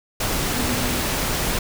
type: tone in noise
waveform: sine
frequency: 246.9 Hz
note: B3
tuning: in tune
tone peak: -27 dBFS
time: 0.56-1 s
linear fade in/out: 5 ms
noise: pink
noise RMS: -23 dBFS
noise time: 0.2-1.59 s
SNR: -7 dB
effects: none